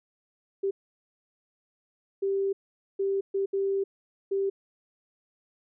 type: tone bursts at uneven times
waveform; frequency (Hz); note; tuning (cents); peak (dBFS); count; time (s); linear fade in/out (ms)
sine; 392; G4; 0; -24; 6; 0.63-0.71 / 2.22-2.53 / 2.99-3.21 / 3.34-3.46 / 3.53-3.84 / 4.31-4.5; 10
effects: none